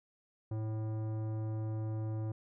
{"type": "tone with tanh clipping", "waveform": "sine", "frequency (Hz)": 109.4, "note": "A2", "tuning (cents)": -9, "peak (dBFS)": -36, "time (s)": [0.51, 2.32], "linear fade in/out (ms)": 5, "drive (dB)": 15, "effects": []}